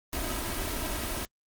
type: noise with comb filter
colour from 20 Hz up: pink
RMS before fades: -32 dBFS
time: 0.13-1.25 s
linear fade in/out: 0 ms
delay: 3.1 ms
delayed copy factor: +0.6
effects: Opus 24 kbps